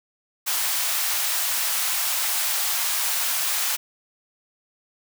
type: high-pass noise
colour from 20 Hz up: white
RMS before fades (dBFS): -24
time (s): 0.46-3.77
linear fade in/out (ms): 20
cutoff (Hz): 690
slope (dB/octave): 24
effects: none